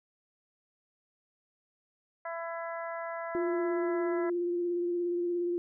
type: harmonic tone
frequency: 334.1 Hz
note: E4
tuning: 23 cents sharp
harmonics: 2 / 3 / 4 / 5 / 6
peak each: -37 / -41 / -43 / -45 / -47 dBFS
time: 2.25-4.3 s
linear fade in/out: 5 ms
type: tone with vibrato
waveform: sine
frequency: 349.1 Hz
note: F4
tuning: 1 cent flat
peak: -28 dBFS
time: 3.35-5.58 s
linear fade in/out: 0 ms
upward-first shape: sine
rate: 17 Hz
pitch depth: 20 cents each way
effects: none